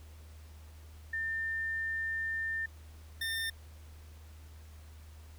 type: tone pair in turn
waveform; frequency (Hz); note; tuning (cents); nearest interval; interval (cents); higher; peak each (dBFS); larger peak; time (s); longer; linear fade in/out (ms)
sine / 25% pulse; 1800 / 1806.5; A6 / A6; +39 / +45; unison; 6; second; -32 / -29; second; 1.13-2.66 / 3.21-3.5; first; 5
effects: added 77 Hz sine -49 dBFS peak until 5.38 s + pink hiss -61 dBFS RMS until 5.38 s